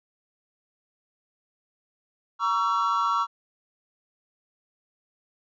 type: tone cluster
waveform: triangle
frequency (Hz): 941 / 1127 / 1342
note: A#5 / C#6 / E6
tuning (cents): +16 / +28 / +31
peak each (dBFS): -27 / -23 / -24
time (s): 2.39-3.27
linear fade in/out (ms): 50
effects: resampled to 16000 Hz